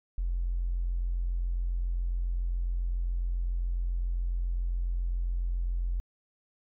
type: tone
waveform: triangle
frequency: 43.65 Hz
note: F1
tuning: in tune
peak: -23 dBFS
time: 0.18-6 s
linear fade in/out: 0 ms
effects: tanh soft clip ceiling -25 dBFS